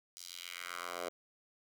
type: tone with high-pass filter sweep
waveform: 10% pulse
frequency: 87.8 Hz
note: F2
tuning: 10 cents sharp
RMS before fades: -44 dBFS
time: 0.17-1.09 s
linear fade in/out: 0 ms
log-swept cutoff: 5600 to 550 Hz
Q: 1.7
effects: none